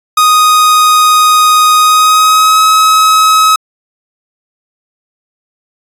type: tone with pitch glide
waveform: 45% pulse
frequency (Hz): 1244.5 to 1278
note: D#6 to D#6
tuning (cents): 0 to +46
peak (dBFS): -4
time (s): 0.17-3.56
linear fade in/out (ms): 5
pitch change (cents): +46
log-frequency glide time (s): 1.78-2.61
effects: resampled to 32000 Hz